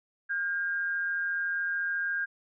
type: tone pair together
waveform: sine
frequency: 1437.1 / 1611 Hz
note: F6 / G6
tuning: +49 / +47 cents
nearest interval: major second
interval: 198 cents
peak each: -38 / -28 dBFS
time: 0.29-2.26 s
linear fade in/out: 20 ms
effects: none